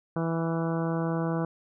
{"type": "harmonic tone with a mistuned harmonic", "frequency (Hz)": 164.81, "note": "E3", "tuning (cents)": 0, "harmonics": [1, 2, 3, 4, 5, 6, 7, 8, 9], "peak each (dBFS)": [-28, -32, -34, -37, -40, -41, -41, -44, -44], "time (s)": [0.16, 1.45], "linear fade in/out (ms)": 2, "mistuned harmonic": 8, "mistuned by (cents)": 19, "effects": []}